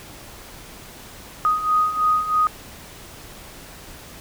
sine beating tone pair, 1244.5 / 1247.6 Hz, D#6 / D#6, 0 / +4 cents, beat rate 3.1 Hz, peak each -23 / -18 dBFS, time 1.45-2.47 s, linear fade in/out 0 ms, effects pink hiss -41 dBFS RMS until 4.2 s

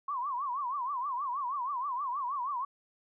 sine tone with vibrato, 1061 Hz, C6, 24 cents sharp, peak -31 dBFS, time 0.08-2.65 s, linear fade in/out 5 ms, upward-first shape triangle, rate 6.3 Hz, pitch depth 210 cents each way, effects none

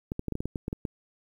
clicks, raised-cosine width 3 ms, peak -18 dBFS, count 11, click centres 0.119 / 0.194 / 0.283 / 0.323 / 0.354 / 0.405 / 0.456 / 0.558 / 0.681 / 0.729 / 0.852 s, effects 9-bit

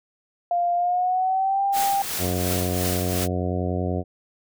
sine tone with pitch glide, 698.5 to 793.1 Hz, F5 to G5, 0 to +20 cents, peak -19 dBFS, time 0.51-2.02 s, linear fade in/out 2 ms, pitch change +220 cents, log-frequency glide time 0.75-1.65 s
white noise with tremolo, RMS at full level -27 dBFS, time 1.72-3.28 s, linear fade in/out 50 ms, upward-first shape triangle, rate 2.8 Hz, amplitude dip 60%
harmonic tone, 90.4 Hz, F#2, 40 cents flat, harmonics 1 / 2 / 3 / 4 / 5 / 6 / 7 / 8, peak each -26 / -29 / -31 / -32 / -33 / -34 / -34 / -35 dBFS, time 2.18-4.04 s, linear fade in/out 50 ms
effects none

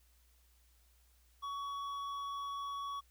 sine tone with hard clipping, 1124 Hz, C#6, 24 cents sharp, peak -40 dBFS, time 1.42-3.01 s, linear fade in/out 20 ms, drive 7 dB, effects added 60 Hz sine -66 dBFS peak until 3.1 s + white hiss -72 dBFS RMS until 3.1 s

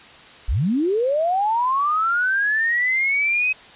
sine linear sweep, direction up, 35.11 to 2551 Hz, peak -17 dBFS, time 0.48-3.53 s, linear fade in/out 10 ms, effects white hiss -44 dBFS RMS until 3.75 s + resampled to 8000 Hz

